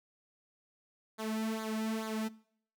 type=tone with flanger; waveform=sawtooth; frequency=220 Hz; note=A3; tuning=in tune; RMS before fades=-36 dBFS; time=1.18-2.29 s; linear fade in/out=20 ms; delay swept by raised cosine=0.36 to 2.76 ms; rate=2.3 Hz; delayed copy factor=-0.75; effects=noise-tail reverb RT60 0.6 s tail -21 dB re dry